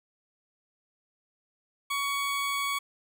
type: tone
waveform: 20% pulse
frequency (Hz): 1122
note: C#6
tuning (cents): +21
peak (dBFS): -23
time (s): 1.9-2.79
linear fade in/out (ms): 10
effects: none